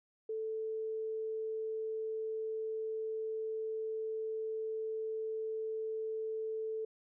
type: tone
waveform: sine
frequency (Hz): 440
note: A4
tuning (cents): 0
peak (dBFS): -35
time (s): 0.29-6.85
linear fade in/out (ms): 5
effects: none